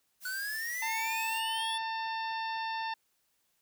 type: noise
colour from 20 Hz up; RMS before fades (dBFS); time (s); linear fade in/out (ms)
blue; -45; 0.2-1.42; 50
type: exponential sweep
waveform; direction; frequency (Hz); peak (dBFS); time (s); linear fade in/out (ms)
square; up; 1471 to 3520; -35; 0.25-1.78; 5
type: harmonic tone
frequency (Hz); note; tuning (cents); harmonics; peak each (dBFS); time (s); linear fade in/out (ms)
896; A5; +31; 1 / 2 / 3 / 4 / 5 / 6; -34 / -40 / -44 / -46 / -48 / -50; 0.82-2.94; 5
effects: white hiss -75 dBFS RMS until 3.61 s